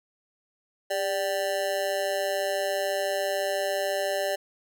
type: tone with amplitude modulation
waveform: square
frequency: 587 Hz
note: D5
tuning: 1 cent flat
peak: -22 dBFS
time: 0.9-4.36 s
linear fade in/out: 10 ms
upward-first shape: sine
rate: 186 Hz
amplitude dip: 95%
effects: none